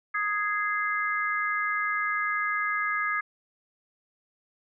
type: harmonic tone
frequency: 415.3 Hz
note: G#4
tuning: in tune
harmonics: 3 / 4 / 5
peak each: -29 / -29 / -31 dBFS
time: 0.14-3.21 s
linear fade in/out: 10 ms
effects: none